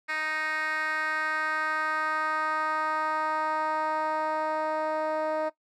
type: tone with band-pass filter sweep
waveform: 10% pulse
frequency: 311.1 Hz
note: D#4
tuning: in tune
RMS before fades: -29 dBFS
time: 0.08-5.5 s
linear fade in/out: 20 ms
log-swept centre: 2100 to 640 Hz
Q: 2.1
effects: noise-tail reverb RT60 0.1 s tail -17 dB re dry